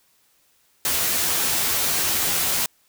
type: noise with comb filter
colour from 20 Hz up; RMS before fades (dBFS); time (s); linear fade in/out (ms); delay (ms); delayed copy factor
white; -22; 0.85-2.66; 2; 12; +0.65
effects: white hiss -62 dBFS RMS until 2.88 s